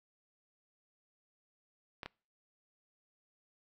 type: clicks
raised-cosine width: 0.3 ms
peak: -25 dBFS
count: 2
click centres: 2.032 / 2.06 s
effects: noise-tail reverb RT60 0.4 s tail -26 dB re dry